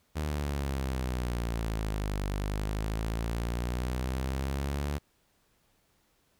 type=exponential two-way sweep; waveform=sawtooth; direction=down then up; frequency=77 to 49 to 73.1 Hz; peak=-26 dBFS; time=0.15-4.99 s; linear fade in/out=20 ms; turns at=2.25 s; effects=pink hiss -70 dBFS RMS until 6.39 s